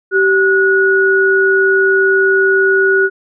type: tone pair together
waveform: sine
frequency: 386.4 / 1458.9 Hz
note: G4 / F#6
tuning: -25 / -25 cents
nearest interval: octave + major seventh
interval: 2300 cents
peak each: -11 dBFS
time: 0.11-3.1 s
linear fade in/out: 50 ms
effects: none